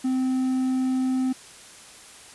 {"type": "tone", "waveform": "triangle", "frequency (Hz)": 258.8, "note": "C4", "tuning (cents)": -19, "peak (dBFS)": -19, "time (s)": [0.04, 1.33], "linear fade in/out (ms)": 10, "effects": ["white hiss -46 dBFS RMS until 2.34 s", "resampled to 24000 Hz"]}